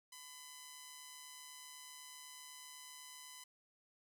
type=tone with amplitude modulation; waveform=5% pulse; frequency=1008 Hz; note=B5; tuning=35 cents sharp; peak=-38 dBFS; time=0.12-3.44 s; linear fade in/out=5 ms; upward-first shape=sine; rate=148 Hz; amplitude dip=35%; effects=none